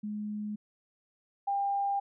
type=tone pair in turn; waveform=sine; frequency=210 / 798.4 Hz; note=G#3 / G5; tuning=+19 / +32 cents; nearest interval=octave + major seventh; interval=2313 cents; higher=second; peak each=-33 / -27 dBFS; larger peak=second; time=0.03-0.56 / 1.47-2 s; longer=neither; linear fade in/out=10 ms; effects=none